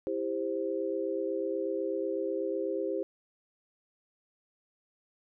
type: chord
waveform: sine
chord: C major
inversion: first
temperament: equal with one note detuned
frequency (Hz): 329.6 / 397.7 / 523.3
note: E4 / G4 / C5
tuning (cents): 0 / +25 / 0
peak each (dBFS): -35 / -33 / -34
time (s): 0.07-3.03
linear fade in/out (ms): 0
effects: none